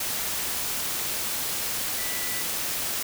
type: tone in noise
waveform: sine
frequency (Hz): 1975.5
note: B6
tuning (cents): 0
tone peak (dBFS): -37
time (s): 1.98-2.42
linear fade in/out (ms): 5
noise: white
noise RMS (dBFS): -29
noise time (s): 0-3.03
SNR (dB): -11
effects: none